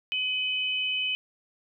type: tone pair together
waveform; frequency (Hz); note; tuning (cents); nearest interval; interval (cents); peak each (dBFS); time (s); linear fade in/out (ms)
sine; 2537 / 3012; D#7 / F#7; +33 / +30; minor third; 297; -29 / -28; 0.12-1.15; 0
effects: none